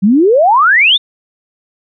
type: exponential sweep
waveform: sine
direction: up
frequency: 182.7 to 3729 Hz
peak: -5 dBFS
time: 0.02-0.98 s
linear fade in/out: 20 ms
effects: none